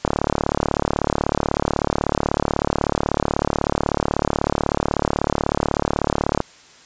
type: click train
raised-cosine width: 1 ms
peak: -3 dBFS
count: 231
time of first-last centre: 0.05-6.404 s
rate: 36.2 Hz
effects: white hiss -47 dBFS RMS until 6.85 s + resampled to 16000 Hz